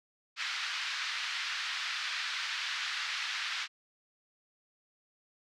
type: band-pass noise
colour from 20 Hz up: pink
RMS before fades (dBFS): -36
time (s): 0.36-3.68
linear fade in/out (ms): 50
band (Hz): 1400 to 4900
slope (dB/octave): 24
effects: none